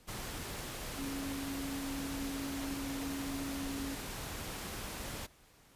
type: tone in noise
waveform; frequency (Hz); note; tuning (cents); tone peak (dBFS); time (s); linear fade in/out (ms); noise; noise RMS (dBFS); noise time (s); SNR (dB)
sine; 275.4; C#4; -11; -38; 0.97-3.96; 20; pink; -42; 0.07-5.27; +1
effects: pink hiss -63 dBFS RMS until 5.75 s + resampled to 32000 Hz